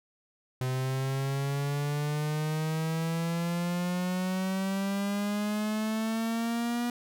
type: exponential sweep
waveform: 45% pulse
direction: up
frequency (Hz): 127.7 to 241.7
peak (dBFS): -28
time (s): 0.61-6.9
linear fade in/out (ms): 2
effects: none